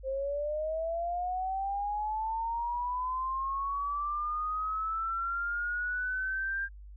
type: linear sweep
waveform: sine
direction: up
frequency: 523.3 to 1599 Hz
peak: -30 dBFS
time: 0.03-6.69 s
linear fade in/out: 50 ms
effects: added 50 Hz sine -45 dBFS peak until 6.96 s